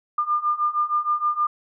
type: beating tone pair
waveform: sine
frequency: 1200 / 1206.4 Hz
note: D6 / D6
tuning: +37 / +46 cents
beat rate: 6.4 Hz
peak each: -24 / -22 dBFS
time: 0.18-1.47 s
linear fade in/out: 5 ms
effects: none